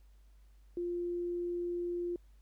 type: tone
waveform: sine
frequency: 349.2 Hz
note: F4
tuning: in tune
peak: -33 dBFS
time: 0.77-2.16 s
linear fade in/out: 2 ms
effects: added 50 Hz sine -57 dBFS peak until 2.41 s + pink hiss -75 dBFS RMS until 2.41 s